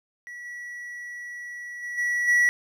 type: tone with level steps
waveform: triangle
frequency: 1939 Hz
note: B6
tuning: 32 cents flat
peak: -35 / -33 / -29 / -21 / -15 dBFS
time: 0.27-2.49 s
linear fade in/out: 0 ms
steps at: 0.44 / 1.82 / 1.97 / 2.27 s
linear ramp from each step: 20 ms
effects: none